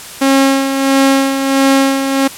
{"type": "tone with tremolo", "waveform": "sawtooth", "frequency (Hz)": 271.3, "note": "C#4", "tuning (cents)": -37, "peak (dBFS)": -3, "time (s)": [0.21, 2.28], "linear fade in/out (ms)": 10, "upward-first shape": "sine", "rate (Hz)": 1.5, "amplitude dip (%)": 55, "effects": ["white hiss -30 dBFS RMS until 2.37 s", "low-pass 12000 Hz 12 dB/octave"]}